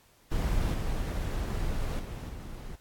brown noise with level steps, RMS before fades -28 / -31 / -37 / -40 dBFS, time 0.31-2.76 s, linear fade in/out 10 ms, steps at 0.74 / 1.99 / 2.29 s, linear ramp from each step 5 ms, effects pink hiss -62 dBFS RMS until 2.8 s + AAC 64 kbps

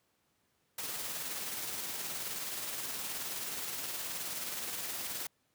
white noise with tremolo, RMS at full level -38 dBFS, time 0.78-5.27 s, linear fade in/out 5 ms, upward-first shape square, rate 19 Hz, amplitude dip 25%, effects pink hiss -75 dBFS RMS until 5.54 s + high-pass 100 Hz 12 dB/octave

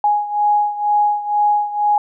sine beating tone pair, 830.6 / 832.7 Hz, G#5 / G#5, 0 / +4 cents, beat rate 2.1 Hz, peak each -15 / -19 dBFS, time 0.04-1.98 s, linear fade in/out 2 ms, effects none

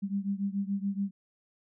sine beating tone pair, 196 / 203 Hz, G3 / G#3, 0 / -39 cents, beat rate 7 Hz, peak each -31 / -33 dBFS, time 0.02-1.11 s, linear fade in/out 20 ms, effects none

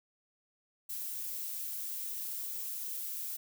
violet noise, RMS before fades -39 dBFS, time 0.89-3.37 s, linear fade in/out 10 ms, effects none

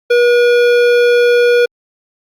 triangle tone with hard clipping, 482.2 Hz, B4, 41 cents flat, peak -9 dBFS, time 0.1-1.66 s, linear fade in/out 10 ms, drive 18 dB, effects Opus 48 kbps

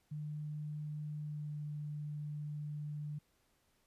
sine tone with pitch glide, 150.4 to 148.76 Hz, D3 to D3, +42 to +23 cents, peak -39 dBFS, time 0.11-3.19 s, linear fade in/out 10 ms, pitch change -19 cents, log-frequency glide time 1.16-1.57 s, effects pink hiss -75 dBFS RMS until 3.86 s + resampled to 32000 Hz

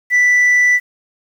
sine tone, 1975.5 Hz, B6, in tune, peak -6 dBFS, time 0.1-0.8 s, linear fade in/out 50 ms, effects tanh soft clip ceiling -8 dBFS + 7-bit

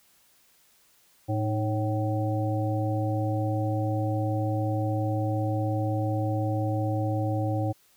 harmonic tone with a mistuned harmonic, 109.3 Hz, A2, 11 cents flat, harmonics 1 / 3 / 5 / 7, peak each -26 / -31 / -33 / -34 dBFS, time 1.28-7.73 s, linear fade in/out 20 ms, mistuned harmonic 3, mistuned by -86 cents, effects white hiss -62 dBFS RMS until 7.96 s

